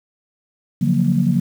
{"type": "chord", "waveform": "sine", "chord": "Gb major seventh", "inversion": "second", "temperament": "equal with one note detuned", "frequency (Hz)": [142.08, 174.61, 185, 233.1], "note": ["Db3", "F3", "Gb3", "Bb3"], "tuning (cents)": [43, 0, 0, 0], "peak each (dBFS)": -19, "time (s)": [0.81, 1.4], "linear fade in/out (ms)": 10, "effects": ["tanh soft clip ceiling -3 dBFS", "7-bit"]}